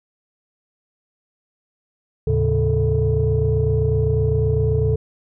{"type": "tone cluster", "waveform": "sine", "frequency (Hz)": [77.9, 110.1, 137.9, 438], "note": ["D#2", "A2", "C#3", "A4"], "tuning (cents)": [3, 2, -9, -8], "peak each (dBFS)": -20, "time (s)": [2.27, 4.96], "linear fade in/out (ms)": 5, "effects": ["tanh soft clip ceiling -9 dBFS"]}